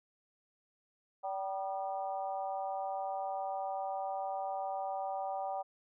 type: harmonic tone with a mistuned harmonic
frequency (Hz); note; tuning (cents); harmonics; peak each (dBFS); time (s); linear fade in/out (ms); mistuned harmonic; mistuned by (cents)
192.8; G3; -28; 3 / 4 / 5 / 6; -41 / -36 / -45 / -49; 1.23-5.63; 20; 6; +80
effects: none